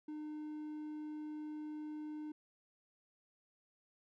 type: tone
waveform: triangle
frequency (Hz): 303.8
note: D#4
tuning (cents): -41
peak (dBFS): -40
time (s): 0.08-2.32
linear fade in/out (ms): 5
effects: none